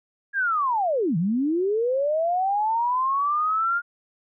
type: linear two-way sweep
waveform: sine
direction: down then up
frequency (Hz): 1661.2 to 153.7 to 1423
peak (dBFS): -20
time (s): 0.33-3.82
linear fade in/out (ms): 50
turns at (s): 1.17
effects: none